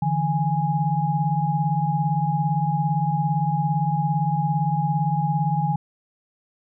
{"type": "tone cluster", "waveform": "sine", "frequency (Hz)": [147.2, 164.8, 827], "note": ["D3", "E3", "G#5"], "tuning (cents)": [4, 0, -8], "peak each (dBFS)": [-23, -24, -24], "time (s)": [0.02, 5.76], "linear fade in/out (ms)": 5, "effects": []}